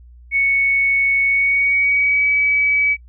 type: tone with pitch glide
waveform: sine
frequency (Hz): 2217 to 2283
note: C#7 to D7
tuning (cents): 0 to -50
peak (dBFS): -13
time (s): 0.31-2.97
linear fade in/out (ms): 50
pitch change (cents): +50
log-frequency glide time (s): 1.25-2.3
effects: noise-tail reverb RT60 0.1 s tail -25 dB re dry + added 60 Hz sine -40 dBFS peak until 3.08 s